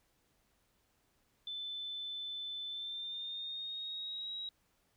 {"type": "tone with pitch glide", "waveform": "sine", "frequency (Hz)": [3520, 3839], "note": ["A7", "B7"], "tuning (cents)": [0, -50], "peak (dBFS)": -39, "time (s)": [1.47, 4.49], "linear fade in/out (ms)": 2, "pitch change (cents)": 150, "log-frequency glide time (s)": [2.68, 4.3], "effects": ["pink hiss -75 dBFS RMS until 4.96 s"]}